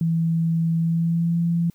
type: tone with pitch glide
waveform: sine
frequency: 164.81 to 169.35 Hz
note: E3 to E3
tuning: 0 to +47 cents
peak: -18 dBFS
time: 0.01-1.7 s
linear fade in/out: 2 ms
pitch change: +47 cents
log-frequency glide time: 0.77-1.38 s
effects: white hiss -62 dBFS RMS until 1.74 s